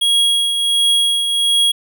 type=tone with tremolo; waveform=square; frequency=3300 Hz; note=G#7; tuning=12 cents flat; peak=-11 dBFS; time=0.01-1.72 s; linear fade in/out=10 ms; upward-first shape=triangle; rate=1.4 Hz; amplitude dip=50%; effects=none